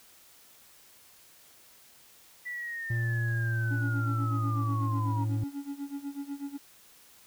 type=linear sweep; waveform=sine; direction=down; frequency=1975.5 to 933 Hz; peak=-34 dBFS; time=2.45-5.25 s; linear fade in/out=20 ms
type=tone with pitch glide; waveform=triangle; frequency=116.54 to 109.37 Hz; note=A#2 to A2; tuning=0 to -10 cents; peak=-25 dBFS; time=2.9-5.44 s; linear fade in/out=5 ms; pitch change=-110 cents; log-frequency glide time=3.14-5.05 s
type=tone with tremolo; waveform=triangle; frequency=281.5 Hz; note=C#4; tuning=27 cents sharp; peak=-30 dBFS; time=3.7-6.58 s; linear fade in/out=20 ms; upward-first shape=sine; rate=8.1 Hz; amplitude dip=85%
effects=white hiss -57 dBFS RMS until 7.26 s